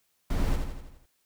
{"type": "noise with echo", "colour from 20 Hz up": "brown", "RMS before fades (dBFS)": -27, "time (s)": [0.3, 0.56], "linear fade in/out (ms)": 5, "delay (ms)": 83, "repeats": 6, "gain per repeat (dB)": -5, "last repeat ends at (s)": 1.058, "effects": ["white hiss -72 dBFS RMS until 1.25 s"]}